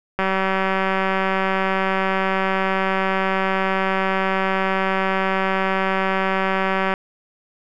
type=click train; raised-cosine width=0.5 ms; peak=-6 dBFS; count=1290; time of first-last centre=0.19-6.939 s; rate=191 Hz; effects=none